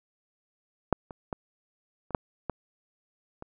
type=clicks; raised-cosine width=1 ms; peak=-7 / -26 / -18 / -29 / -8 / -16 / -26 dBFS; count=7; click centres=0.927 / 1.108 / 1.328 / 2.107 / 2.148 / 2.497 / 3.424 s; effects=none